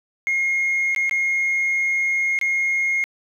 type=tone with dropouts; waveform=sine; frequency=2145 Hz; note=C7; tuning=42 cents sharp; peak=-16 dBFS; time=0.27-3.04 s; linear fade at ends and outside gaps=0 ms; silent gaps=0.948-0.962 / 1.095-1.111 / 2.389-2.413 s; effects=tanh soft clip ceiling -16 dBFS + 9-bit